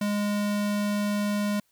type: tone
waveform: square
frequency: 206.1 Hz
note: G#3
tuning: 13 cents flat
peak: -25 dBFS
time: 0.01-1.6 s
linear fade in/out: 5 ms
effects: white hiss -69 dBFS RMS until 1.71 s